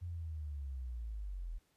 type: linear sweep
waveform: sine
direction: down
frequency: 89 to 39 Hz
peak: -39 dBFS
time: 0.01-1.59 s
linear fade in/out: 20 ms
effects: pink hiss -75 dBFS RMS until 1.76 s + resampled to 32000 Hz

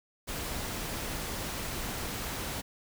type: noise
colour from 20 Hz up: pink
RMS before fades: -36 dBFS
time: 0.27-2.62 s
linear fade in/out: 20 ms
effects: none

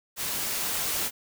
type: noise with level ramp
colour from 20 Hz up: white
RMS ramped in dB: -31 to -28 dBFS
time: 0.16-1.11 s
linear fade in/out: 50 ms
effects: none

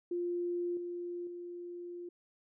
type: tone with level steps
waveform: sine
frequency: 350 Hz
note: F4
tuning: 4 cents sharp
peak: -32 / -37 / -41 dBFS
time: 0.11-2.09 s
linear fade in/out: 5 ms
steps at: 0.77 / 1.27 s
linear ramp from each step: 2 ms
effects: none

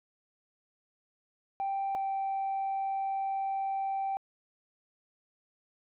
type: tone pair in turn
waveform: sine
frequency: 784 / 779.5 Hz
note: G5 / G5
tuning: 0 / -10 cents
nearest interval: unison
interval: 10 cents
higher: first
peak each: -28 dBFS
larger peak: neither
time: 1.6-1.95 / 1.95-4.17 s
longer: second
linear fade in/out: 0 ms
effects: tanh soft clip ceiling -27 dBFS

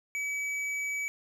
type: tone with hard clipping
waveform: sine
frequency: 2284 Hz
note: D7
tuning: 49 cents flat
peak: -32 dBFS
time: 0.15-1.08 s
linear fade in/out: 0 ms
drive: 8 dB
effects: none

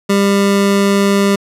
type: tone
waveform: 25% pulse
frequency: 199.3 Hz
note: G3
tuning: 29 cents sharp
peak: -6 dBFS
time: 0.09-1.36 s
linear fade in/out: 10 ms
effects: low-pass 12000 Hz 12 dB/octave

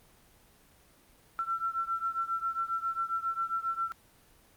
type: beating tone pair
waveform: sine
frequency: 1345 / 1352.4 Hz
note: E6 / E6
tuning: +34 / +44 cents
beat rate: 7.4 Hz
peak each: -32 / -34 dBFS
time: 1.39-3.92 s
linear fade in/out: 0 ms
effects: pink hiss -61 dBFS RMS until 4.56 s + Opus 24 kbps

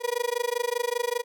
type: tone with amplitude modulation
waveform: 35% pulse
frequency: 482.2 Hz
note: B4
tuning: 41 cents flat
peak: -20 dBFS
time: 0-1.24 s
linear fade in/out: 50 ms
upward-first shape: sine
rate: 25.1 Hz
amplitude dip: 100%
effects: none

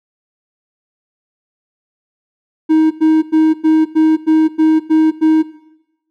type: tone bursts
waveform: triangle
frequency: 315.3 Hz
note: D#4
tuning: 23 cents sharp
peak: -5 dBFS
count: 9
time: 2.69-5.43 s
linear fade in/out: 20 ms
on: 220 ms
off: 95 ms
effects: noise-tail reverb RT60 0.9 s tail -17 dB re dry

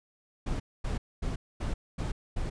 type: noise bursts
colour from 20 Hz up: brown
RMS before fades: -31 dBFS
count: 6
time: 0.46-2.5 s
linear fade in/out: 10 ms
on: 140 ms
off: 240 ms
effects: resampled to 22050 Hz

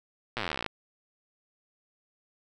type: slowing click train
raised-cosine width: 0.3 ms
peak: -15 dBFS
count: 24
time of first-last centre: 0.37-0.663 s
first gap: 8 ms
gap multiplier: 1.04
effects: none

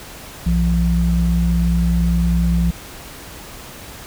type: tone pair together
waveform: sine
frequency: 61.3 / 171.5 Hz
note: B1 / F3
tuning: -12 / -31 cents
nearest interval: octave + tritone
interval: 1781 cents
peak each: -16 dBFS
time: 0.46-2.71 s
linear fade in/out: 5 ms
effects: pink hiss -36 dBFS RMS until 4.06 s

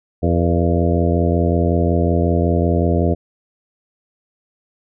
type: harmonic tone with a mistuned harmonic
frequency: 85.4 Hz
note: F2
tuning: 38 cents flat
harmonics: 1 / 2 / 3 / 4 / 5 / 6 / 7 / 8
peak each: -17 / -20 / -22 / -23 / -24 / -25 / -25 / -26 dBFS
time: 0.22-3.15 s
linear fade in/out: 20 ms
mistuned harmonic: 6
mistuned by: -53 cents
effects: none

